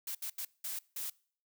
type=noise bursts at uneven times; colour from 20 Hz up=blue; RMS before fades=-39 dBFS; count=5; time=0.07-0.15 / 0.22-0.3 / 0.38-0.45 / 0.64-0.79 / 0.96-1.1 s; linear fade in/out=5 ms; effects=noise-tail reverb RT60 0.5 s tail -24 dB re dry